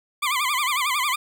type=tone with vibrato; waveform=20% pulse; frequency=1100 Hz; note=C#6; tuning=14 cents flat; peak=-16 dBFS; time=0.22-1.16 s; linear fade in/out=10 ms; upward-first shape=sine; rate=11 Hz; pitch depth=170 cents each way; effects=none